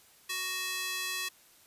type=tone with high-pass filter; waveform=square; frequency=371.8 Hz; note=F#4; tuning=8 cents sharp; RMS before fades=-35 dBFS; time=0.29-1.29 s; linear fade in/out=10 ms; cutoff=2300 Hz; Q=0.92; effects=white hiss -60 dBFS RMS until 1.66 s + resampled to 32000 Hz